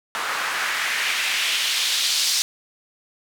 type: noise with band-pass filter sweep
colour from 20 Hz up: white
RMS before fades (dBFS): -23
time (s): 0.15-2.42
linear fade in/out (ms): 0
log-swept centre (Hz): 1200 to 4800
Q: 1.7
effects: none